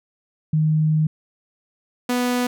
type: tone pair in turn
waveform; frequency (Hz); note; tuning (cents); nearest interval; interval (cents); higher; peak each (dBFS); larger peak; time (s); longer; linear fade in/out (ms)
sine / sawtooth; 155.4 / 246.7; D#3 / B3; -2 / -2; minor sixth; 800; second; -15; neither; 0.53-1.07 / 2.09-2.47; first; 5
effects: none